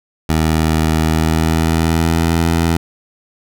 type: tone with pitch glide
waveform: 15% pulse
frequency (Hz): 79.3 to 83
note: D#2 to E2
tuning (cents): +33 to +12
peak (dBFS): -6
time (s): 0.29-2.77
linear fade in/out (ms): 5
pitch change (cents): +79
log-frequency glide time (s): 1.04-2.39
effects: none